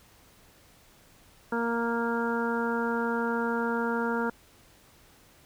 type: harmonic tone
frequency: 233.1 Hz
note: A#3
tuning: in tune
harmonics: 1 / 2 / 3 / 4 / 5 / 6 / 7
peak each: -30 / -31 / -41 / -33 / -43 / -33 / -41 dBFS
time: 1.52-4.3 s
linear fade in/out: 5 ms
effects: pink hiss -58 dBFS RMS until 5.45 s